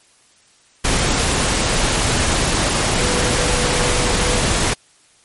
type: tone in noise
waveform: sine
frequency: 493.3 Hz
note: B4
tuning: 2 cents flat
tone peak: -24 dBFS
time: 2.98-4.39 s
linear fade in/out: 10 ms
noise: pink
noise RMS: -17 dBFS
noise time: 0.84-4.74 s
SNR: -10 dB
effects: white hiss -53 dBFS RMS until 5.24 s + MP3 48 kbps